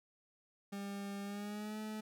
40% pulse tone with pitch glide, 199.9 to 215.5 Hz, G3 to A3, +34 to -36 cents, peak -40 dBFS, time 0.72-2.01 s, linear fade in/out 10 ms, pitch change +130 cents, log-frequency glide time 1.23-1.79 s, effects none

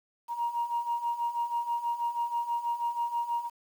sine beating tone pair, 940 / 946.2 Hz, A#5 / A#5, +14 / +26 cents, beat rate 6.2 Hz, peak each -33 / -29 dBFS, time 0.28-3.5 s, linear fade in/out 50 ms, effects tanh soft clip ceiling -22 dBFS + 9-bit

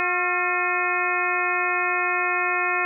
harmonic tone with a mistuned harmonic, 359.3 Hz, F4, 49 cents sharp, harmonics 1 / 2 / 3 / 4 / 5 / 6 / 7, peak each -31 / -29 / -28 / -28 / -27 / -29 / -27 dBFS, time 0-2.85 s, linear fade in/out 0 ms, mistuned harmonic 4, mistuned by -63 cents, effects none

